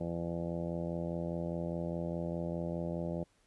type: harmonic tone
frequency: 84.9 Hz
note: F2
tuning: 48 cents flat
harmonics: 1 / 2 / 3 / 4 / 5 / 6 / 7 / 8 / 9 / 10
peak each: -45 / -37 / -46 / -42 / -50 / -43 / -42 / -52 / -55 / -56 dBFS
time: 0-3.24 s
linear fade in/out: 10 ms
effects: pink hiss -71 dBFS RMS until 3.46 s + resampled to 24000 Hz